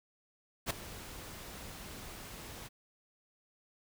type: noise with ADSR envelope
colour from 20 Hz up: pink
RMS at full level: -31 dBFS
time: 0.66-2.69 s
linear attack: 45 ms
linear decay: 5 ms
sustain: -16 dB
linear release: 27 ms
effects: none